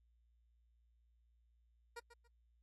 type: tone with echo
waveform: 15% pulse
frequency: 472.1 Hz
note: A#4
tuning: 22 cents sharp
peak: -40 dBFS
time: 1.96-2 s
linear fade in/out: 10 ms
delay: 140 ms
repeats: 2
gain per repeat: -12 dB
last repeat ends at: 2.28 s
effects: added 58 Hz sine -70 dBFS peak until 2.62 s + AAC 32 kbps